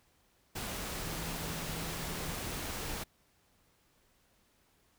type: tone in noise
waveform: sine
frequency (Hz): 164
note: E3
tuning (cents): -9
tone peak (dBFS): -43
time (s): 1.04-2.32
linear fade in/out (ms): 10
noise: pink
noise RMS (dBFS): -39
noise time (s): 0.55-3.04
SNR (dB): -7
effects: pink hiss -70 dBFS RMS until 4.98 s